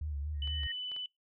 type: tone with vibrato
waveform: sine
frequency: 73.42 Hz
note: D2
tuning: in tune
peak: -34 dBFS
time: 0.01-0.67 s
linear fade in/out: 5 ms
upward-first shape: sine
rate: 4.2 Hz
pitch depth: 73 cents each way
type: tone with exponential growth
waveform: sine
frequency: 1864.7 Hz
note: A#6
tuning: in tune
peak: -36 dBFS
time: 0.34-0.72 s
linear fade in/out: 5 ms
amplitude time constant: 81 ms
type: tone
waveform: sine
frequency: 2994 Hz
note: F#7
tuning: 20 cents sharp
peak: -36 dBFS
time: 0.42-1.06 s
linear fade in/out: 2 ms
type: clicks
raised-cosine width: 0.3 ms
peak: -35 dBFS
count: 4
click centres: 0.475 / 0.634 / 0.917 / 0.964 s
effects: noise-tail reverb RT60 0.2 s tail -25 dB re dry